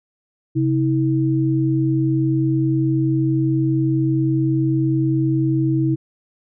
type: tone pair together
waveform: sine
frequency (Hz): 133.7 / 321.5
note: C3 / E4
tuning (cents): +38 / -43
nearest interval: octave + minor third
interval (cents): 1519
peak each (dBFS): -18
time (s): 0.55-5.96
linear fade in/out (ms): 20
effects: none